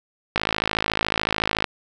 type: click train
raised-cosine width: 0.3 ms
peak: -4 dBFS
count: 70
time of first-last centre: 0.36-1.643 s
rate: 53.8 Hz
effects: none